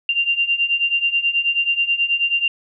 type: beating tone pair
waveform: sine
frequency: 2775 / 2784.3 Hz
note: F7 / F7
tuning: -12 / -6 cents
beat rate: 9.3 Hz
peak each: -21 / -18 dBFS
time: 0.09-2.48 s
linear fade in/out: 2 ms
effects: none